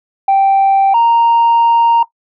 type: tone pair in turn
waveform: sine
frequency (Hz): 782 / 930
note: G5 / A#5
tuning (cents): -4 / -4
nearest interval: minor third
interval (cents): 300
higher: second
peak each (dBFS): -5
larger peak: neither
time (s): 0.28-0.94 / 0.94-2.03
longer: second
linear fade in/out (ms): 5
effects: noise-tail reverb RT60 0.1 s tail -17 dB re dry + tanh soft clip ceiling -5 dBFS